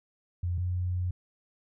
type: tone pair in turn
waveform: sine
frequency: 88.1 / 89.95 Hz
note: F2 / F#2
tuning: +16 / -48 cents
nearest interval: unison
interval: 36 cents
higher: second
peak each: -27 dBFS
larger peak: neither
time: 0.43-0.58 / 0.58-1.11 s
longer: second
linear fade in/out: 5 ms
effects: none